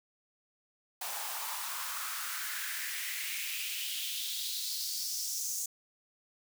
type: noise with high-pass filter sweep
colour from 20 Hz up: white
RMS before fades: -37 dBFS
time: 1.01-5.66 s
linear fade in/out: 5 ms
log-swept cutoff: 750 to 6700 Hz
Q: 3.5
effects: none